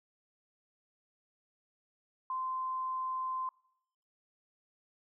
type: tone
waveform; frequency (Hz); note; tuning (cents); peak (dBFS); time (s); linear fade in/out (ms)
sine; 1037; C6; -16; -33; 2.3-3.49; 2
effects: noise-tail reverb RT60 0.8 s tail -25 dB re dry